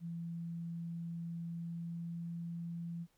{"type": "tone with pitch glide", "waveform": "sine", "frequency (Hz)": [168.4, 169.38], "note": ["E3", "E3"], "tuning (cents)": [37, 47], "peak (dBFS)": -39, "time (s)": [0, 3.07], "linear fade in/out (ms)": 50, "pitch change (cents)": 10, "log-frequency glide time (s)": [1.41, 2.35], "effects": ["pink hiss -75 dBFS RMS until 3.17 s"]}